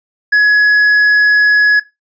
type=tone; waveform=triangle; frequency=1685 Hz; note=G#6; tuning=25 cents sharp; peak=-4 dBFS; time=0.32-1.8 s; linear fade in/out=10 ms; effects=noise-tail reverb RT60 0.2 s tail -18 dB re dry + resampled to 16000 Hz